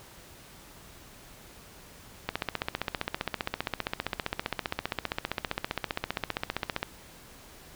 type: click train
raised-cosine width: 0.3 ms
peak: -12 dBFS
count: 70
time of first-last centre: 2.29-6.829 s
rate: 15.2 Hz
effects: pink hiss -51 dBFS RMS until 7.75 s